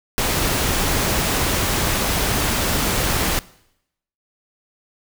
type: noise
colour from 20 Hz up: pink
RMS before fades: -20 dBFS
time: 0.18-3.39 s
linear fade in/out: 0 ms
effects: noise-tail reverb RT60 0.8 s tail -21 dB re dry